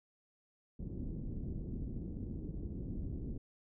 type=low-pass noise; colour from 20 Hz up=pink; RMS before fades=-41 dBFS; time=0.79-3.38 s; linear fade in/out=10 ms; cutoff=330 Hz; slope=24 dB/octave; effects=none